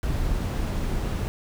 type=noise; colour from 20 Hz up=brown; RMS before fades=-26 dBFS; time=0.03-1.28 s; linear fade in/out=0 ms; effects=none